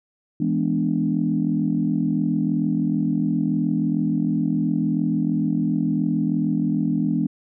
sine chord, E dominant seventh, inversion none, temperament equal, 164.81 / 207.7 / 246.9 / 293.7 Hz, E3 / G#3 / B3 / D4, 0 / 0 / 0 / 0 cents, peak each -24 dBFS, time 0.4-7.27 s, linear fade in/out 5 ms, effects tanh soft clip ceiling -8 dBFS

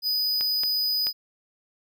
square tone, 4978 Hz, D#8, in tune, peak -23 dBFS, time 0.02-1.13 s, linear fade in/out 50 ms
clicks, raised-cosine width 0.2 ms, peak -17 dBFS, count 3, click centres 0.41 / 0.635 / 1.069 s
effects none

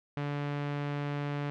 sawtooth tone with low-pass filter, 144.5 Hz, D3, 28 cents flat, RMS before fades -34 dBFS, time 0.17-1.5 s, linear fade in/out 0 ms, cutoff 2600 Hz, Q 0.98, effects none

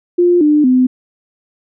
sine tone with pitch steps, 351.8 / 299.3 / 254.6 Hz, F4 / D4 / C4, +13 / +33 / -47 cents, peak -7 dBFS, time 0.18-0.87 s, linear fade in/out 10 ms, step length 230 ms, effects none

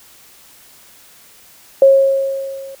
sine tone with level ramp, 543 Hz, C#5, 36 cents flat, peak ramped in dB -3 to -30 dBFS, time 1.82-2.75 s, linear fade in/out 2 ms, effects white hiss -45 dBFS RMS until 2.8 s

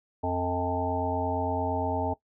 harmonic tone with a mistuned harmonic, 88.7 Hz, F2, 27 cents sharp, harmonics 1 / 3 / 5 / 7 / 9 / 10, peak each -33 / -33 / -33 / -33 / -33 / -33 dBFS, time 0.23-2.14 s, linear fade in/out 10 ms, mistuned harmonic 7, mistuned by +37 cents, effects noise-tail reverb RT60 0.1 s tail -17 dB re dry

